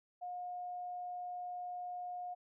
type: tone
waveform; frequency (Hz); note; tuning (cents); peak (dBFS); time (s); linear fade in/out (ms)
sine; 717; F5; +45; -40; 0.21-2.35; 20
effects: none